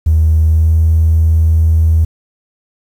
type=tone with pitch glide; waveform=triangle; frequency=79 to 80.33 Hz; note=D#2 to E2; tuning=+27 to -44 cents; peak=-3 dBFS; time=0.06-2.05 s; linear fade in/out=10 ms; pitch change=+29 cents; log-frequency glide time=0.44-0.76 s; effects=tanh soft clip ceiling -4 dBFS + 7-bit